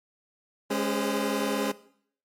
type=tone cluster; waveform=25% pulse; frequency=208.2 / 276.2 / 405.3 / 513 Hz; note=G#3 / C#4 / G#4 / C5; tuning=+5 / -6 / -42 / -34 cents; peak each=-26 / -26 / -31 / -29 dBFS; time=0.7-1.72 s; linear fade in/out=10 ms; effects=noise-tail reverb RT60 0.6 s tail -18 dB re dry + MP3 64 kbps